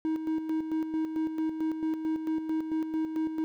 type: tone with tremolo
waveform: triangle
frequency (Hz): 316.7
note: D#4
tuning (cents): +31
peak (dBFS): -24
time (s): 0.05-3.44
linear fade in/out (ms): 0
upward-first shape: square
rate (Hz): 4.5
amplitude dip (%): 55
effects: none